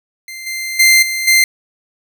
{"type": "tone with level steps", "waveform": "sawtooth", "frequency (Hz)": 2086, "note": "C7", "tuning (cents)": -6, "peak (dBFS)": [-24, -17, -3, -14, -4], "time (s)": [0.28, 1.44], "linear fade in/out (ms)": 2, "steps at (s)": [0.46, 0.79, 1.02, 1.27], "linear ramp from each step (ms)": 10, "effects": []}